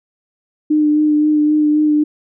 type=tone with vibrato; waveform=sine; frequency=301.8 Hz; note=D4; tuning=47 cents sharp; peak=-10 dBFS; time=0.7-2.04 s; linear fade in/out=10 ms; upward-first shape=sine; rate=3.8 Hz; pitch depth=17 cents each way; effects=none